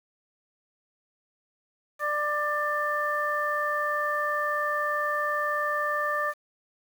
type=harmonic tone; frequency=593 Hz; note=D5; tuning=17 cents sharp; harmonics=1 / 2 / 3; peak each=-31 / -28 / -29 dBFS; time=1.99-6.34 s; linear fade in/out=50 ms; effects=8-bit